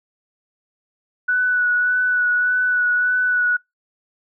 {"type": "tone with vibrato", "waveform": "sine", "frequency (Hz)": 1480, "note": "F#6", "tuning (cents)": 0, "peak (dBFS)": -15, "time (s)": [1.28, 3.57], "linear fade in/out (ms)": 10, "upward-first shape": "sine", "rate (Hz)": 1.7, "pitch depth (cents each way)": 19, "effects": ["noise-tail reverb RT60 0.2 s tail -26 dB re dry"]}